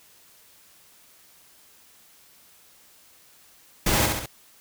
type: noise with echo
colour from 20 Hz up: pink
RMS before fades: -22 dBFS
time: 3.86-4.06 s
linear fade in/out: 5 ms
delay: 67 ms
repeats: 3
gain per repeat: -4 dB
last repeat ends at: 4.261 s
effects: white hiss -55 dBFS RMS until 4.6 s